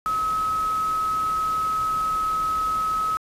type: tone in noise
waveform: sine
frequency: 1282 Hz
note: E6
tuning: 49 cents flat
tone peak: -21 dBFS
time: 0.06-3.17 s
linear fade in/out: 0 ms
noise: pink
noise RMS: -39 dBFS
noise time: 0.06-3.17 s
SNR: +15 dB
effects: resampled to 32000 Hz